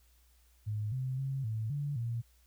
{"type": "tone with pitch steps", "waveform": "sine", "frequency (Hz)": [106.1, 129.8, 135.1, 110.3, 144.2, 117], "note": ["G#2", "C3", "C#3", "A2", "D3", "A#2"], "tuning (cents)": [38, -13, -44, 5, -31, 7], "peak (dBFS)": -32, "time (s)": [0.66, 2.22], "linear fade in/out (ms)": 20, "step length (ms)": 260, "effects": ["added 60 Hz sine -63 dBFS peak until 2.46 s", "white hiss -70 dBFS RMS until 2.46 s"]}